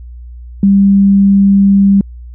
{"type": "tone", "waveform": "sine", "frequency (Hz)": 197.7, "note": "G3", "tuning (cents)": 15, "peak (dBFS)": -4, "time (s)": [0.63, 2.01], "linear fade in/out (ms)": 2, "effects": ["added 60 Hz sine -27 dBFS peak until 2.34 s"]}